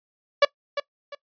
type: tone with echo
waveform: sawtooth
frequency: 572 Hz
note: D5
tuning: 46 cents flat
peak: -8 dBFS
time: 0.42-0.45 s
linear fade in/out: 5 ms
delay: 350 ms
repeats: 2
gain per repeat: -11 dB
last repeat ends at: 1.15 s
effects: noise-tail reverb RT60 0.1 s tail -21 dB re dry + resampled to 11025 Hz